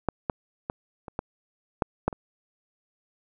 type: clicks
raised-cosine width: 1 ms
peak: -9 / -11 / -15 / -24 / -14 / -8 / -8 / -23 dBFS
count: 8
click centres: 0.087 / 0.298 / 0.699 / 1.082 / 1.191 / 1.822 / 2.08 / 2.128 s
effects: none